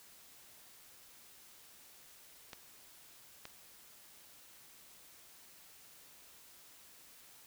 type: clicks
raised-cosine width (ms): 0.2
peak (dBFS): -28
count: 2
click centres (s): 2.532 / 3.454
effects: white hiss -59 dBFS RMS until 7.46 s